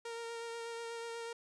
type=tone with vibrato; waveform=sawtooth; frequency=463.4 Hz; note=A#4; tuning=10 cents flat; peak=-37 dBFS; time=0.05-1.33 s; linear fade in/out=5 ms; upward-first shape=sine; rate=8.2 Hz; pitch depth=15 cents each way; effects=resampled to 22050 Hz